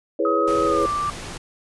sine chord, C# minor seventh, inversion first, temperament equal, 329.6 / 415.3 / 493.9 / 554.4 Hz, E4 / G#4 / B4 / C#5, 0 / 0 / 0 / 0 cents, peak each -24 dBFS, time 0.19-0.86 s, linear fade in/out 5 ms
sine tone with pitch glide, 1266 to 1174.4 Hz, D#6 to D6, +30 to 0 cents, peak -21 dBFS, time 0.25-1.1 s, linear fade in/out 2 ms, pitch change -130 cents, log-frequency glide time 0.65-0.86 s
pink low-pass noise, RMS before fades -34 dBFS, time 0.47-1.38 s, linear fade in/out 10 ms, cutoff 9800 Hz, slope 12 dB/octave
violet noise with exponential growth, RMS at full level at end -33 dBFS, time 0.68-0.84 s, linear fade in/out 1 ms, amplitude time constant 34 ms
effects resampled to 24000 Hz

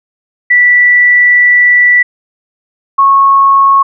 sine tone pair in turn, 1963 / 1097.9 Hz, B6 / C#6, -11 / -17 cents, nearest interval minor seventh, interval 1006 cents, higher first, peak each -3 dBFS, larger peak neither, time 0.5-2.03 / 2.98-3.83 s, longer first, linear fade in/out 10 ms, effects none

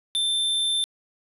square tone, 3559 Hz, A7, 19 cents sharp, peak -22 dBFS, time 0.15-0.84 s, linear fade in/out 0 ms, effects resampled to 32000 Hz + 9-bit

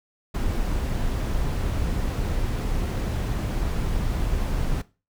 brown noise, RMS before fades -25 dBFS, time 0.34-4.82 s, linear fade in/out 10 ms, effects noise-tail reverb RT60 0.3 s tail -18 dB re dry

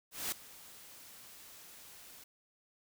white noise with ADSR envelope, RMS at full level -35 dBFS, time 0.11-2.24 s, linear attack 210 ms, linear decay 5 ms, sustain -19 dB, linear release 6 ms, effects none

